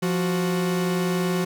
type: tone pair together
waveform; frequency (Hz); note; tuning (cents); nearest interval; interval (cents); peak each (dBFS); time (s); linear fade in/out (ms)
45% pulse; 175.3 / 371.4; F3 / F#4; +7 / +7; octave + minor second; 1300; -23 / -26; 0.02-1.45; 10
effects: none